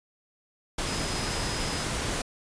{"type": "tone in noise", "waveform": "sine", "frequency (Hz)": 5050, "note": "D#8", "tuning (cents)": 25, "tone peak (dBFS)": -38, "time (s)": [0.87, 1.84], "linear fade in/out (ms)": 5, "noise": "pink", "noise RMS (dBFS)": -30, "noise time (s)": [0.78, 2.22], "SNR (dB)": -11, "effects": ["resampled to 22050 Hz"]}